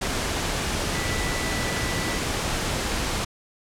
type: tone in noise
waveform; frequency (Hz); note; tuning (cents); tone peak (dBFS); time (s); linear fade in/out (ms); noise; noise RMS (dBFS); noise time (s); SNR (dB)
sine; 1974; B6; -1; -33; 0.94-2.18; 10; pink; -26; 0.01-3.25; -10
effects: low-pass 9000 Hz 12 dB/octave